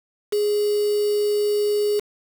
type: tone with quantisation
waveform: sine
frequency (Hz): 415.3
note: G#4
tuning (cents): 0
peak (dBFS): -18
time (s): 0.32-2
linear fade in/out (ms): 10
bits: 5
effects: none